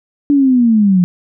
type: linear sweep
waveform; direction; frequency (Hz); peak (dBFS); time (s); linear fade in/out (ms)
sine; down; 291 to 173.3; -7; 0.3-1.04; 0
effects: none